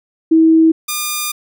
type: tone pair in turn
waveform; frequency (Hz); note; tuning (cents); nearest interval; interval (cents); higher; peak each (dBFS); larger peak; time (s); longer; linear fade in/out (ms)
sine / 5% pulse; 322.7 / 1208.5; E4 / D6; -37 / +49; octave + major seventh; 2286; second; -6; neither; 0.31-0.72 / 0.88-1.32; second; 10
effects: none